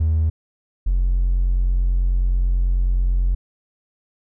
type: tone pair in turn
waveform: triangle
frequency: 79.5 / 44.62 Hz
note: D#2 / F1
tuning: +38 / +38 cents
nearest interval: minor seventh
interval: 1000 cents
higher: first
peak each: -12 dBFS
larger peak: neither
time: 0-0.3 / 0.86-3.35 s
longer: second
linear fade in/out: 10 ms
effects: tanh soft clip ceiling -11 dBFS